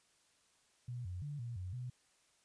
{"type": "tone with pitch steps", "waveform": "sine", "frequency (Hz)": [122.2, 90.4, 145.7, 118.8, 91.5, 124.6], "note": ["B2", "F#2", "D3", "A#2", "F#2", "B2"], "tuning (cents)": [-18, -40, -13, 33, -19, 16], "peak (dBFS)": -40, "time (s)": [0.88, 1.9], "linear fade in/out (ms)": 5, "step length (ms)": 170, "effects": ["white hiss -72 dBFS RMS until 2.44 s", "resampled to 22050 Hz"]}